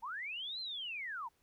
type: linear two-way sweep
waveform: sine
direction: up then down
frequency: 850 to 4186 to 850 Hz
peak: -39 dBFS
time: 0.02-1.29 s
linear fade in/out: 20 ms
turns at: 0.6 s
effects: pink hiss -75 dBFS RMS until 1.42 s